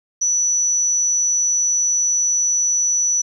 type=tone; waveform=sine; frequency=5930 Hz; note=F#8; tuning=3 cents sharp; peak=-15 dBFS; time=0.21-3.22 s; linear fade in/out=10 ms; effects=9-bit